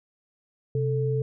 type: tone pair together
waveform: sine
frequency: 130.81 / 440 Hz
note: C3 / A4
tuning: 0 / 0 cents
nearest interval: octave + major sixth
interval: 2100 cents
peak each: -24 / -27 dBFS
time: 0.75-1.22 s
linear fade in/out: 2 ms
effects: none